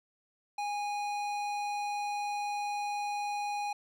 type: tone with tanh clipping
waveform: sine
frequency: 823 Hz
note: G#5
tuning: 16 cents flat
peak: -34 dBFS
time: 0.58-3.73 s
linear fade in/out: 5 ms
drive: 17 dB
effects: none